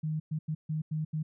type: tone bursts at uneven times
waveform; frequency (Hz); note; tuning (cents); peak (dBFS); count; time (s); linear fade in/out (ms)
sine; 155.4; D#3; -2; -29; 6; 0.03-0.2 / 0.31-0.39 / 0.48-0.55 / 0.69-0.82 / 0.91-1.05 / 1.13-1.23; 10
effects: none